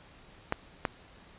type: clicks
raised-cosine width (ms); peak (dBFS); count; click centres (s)
0.5; -12; 2; 0.524 / 0.852
effects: pink hiss -55 dBFS RMS until 1.38 s + resampled to 8000 Hz